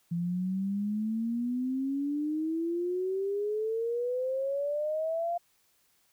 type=exponential sweep; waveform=sine; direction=up; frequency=168.5 to 698.5 Hz; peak=-28 dBFS; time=0.11-5.38 s; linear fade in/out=10 ms; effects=white hiss -69 dBFS RMS until 6.12 s